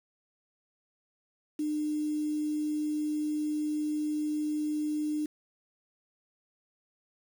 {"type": "tone with quantisation", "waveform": "sine", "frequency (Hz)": 302.1, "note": "D4", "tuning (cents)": 49, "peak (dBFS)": -28, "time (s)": [1.59, 5.26], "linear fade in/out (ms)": 5, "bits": 8, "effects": []}